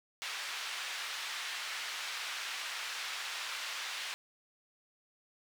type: band-pass noise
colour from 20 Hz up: white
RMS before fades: -40 dBFS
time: 0.22-4.14 s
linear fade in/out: 0 ms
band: 1200 to 3600 Hz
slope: 12 dB/octave
effects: none